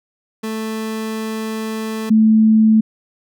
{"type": "tone pair in turn", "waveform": ["30% pulse", "sine"], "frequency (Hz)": [220, 219], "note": ["A3", "A3"], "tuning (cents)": [0, -8], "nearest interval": "unison", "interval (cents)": 8, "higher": "first", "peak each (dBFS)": [-19, -8], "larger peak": "second", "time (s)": [[0.43, 2.1], [2.1, 2.81]], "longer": "first", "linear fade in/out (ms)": 10, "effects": []}